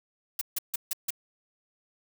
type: noise bursts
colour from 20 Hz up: blue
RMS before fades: -29 dBFS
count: 5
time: 0.39-1.105 s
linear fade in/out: 5 ms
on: 23 ms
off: 150 ms
effects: none